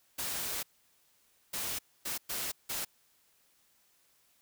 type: noise bursts at uneven times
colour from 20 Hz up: white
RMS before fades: -36 dBFS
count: 5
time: 0.18-0.63 / 1.53-1.79 / 2.05-2.18 / 2.29-2.52 / 2.69-2.85 s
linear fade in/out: 10 ms
effects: white hiss -69 dBFS RMS until 4.41 s